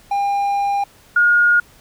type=tone pair in turn; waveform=triangle / sine; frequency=803 / 1430.8 Hz; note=G5 / F6; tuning=+41 / +41 cents; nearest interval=minor seventh; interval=1000 cents; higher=second; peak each=-14 / -10 dBFS; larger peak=second; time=0.11-0.84 / 1.16-1.6 s; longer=first; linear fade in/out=5 ms; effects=pink hiss -49 dBFS RMS until 1.8 s